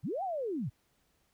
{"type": "linear two-way sweep", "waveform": "sine", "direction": "up then down", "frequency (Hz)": [92.2, 802, 92.2], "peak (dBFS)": -32, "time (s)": [0.03, 0.7], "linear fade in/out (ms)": 20, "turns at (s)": 0.23, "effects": ["pink hiss -73 dBFS RMS until 1.33 s"]}